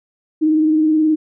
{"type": "tone with vibrato", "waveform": "sine", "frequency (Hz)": 311.1, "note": "D#4", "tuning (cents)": 0, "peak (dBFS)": -11, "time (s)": [0.41, 1.16], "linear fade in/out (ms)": 20, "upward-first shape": "sine", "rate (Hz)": 19, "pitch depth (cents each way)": 31, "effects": []}